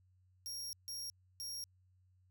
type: tone bursts at uneven times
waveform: sawtooth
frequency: 5588 Hz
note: F8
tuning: in tune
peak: -39 dBFS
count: 3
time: 0.46-0.73 / 0.88-1.1 / 1.4-1.64 s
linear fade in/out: 0 ms
effects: added 92 Hz sine -67 dBFS peak until 2.3 s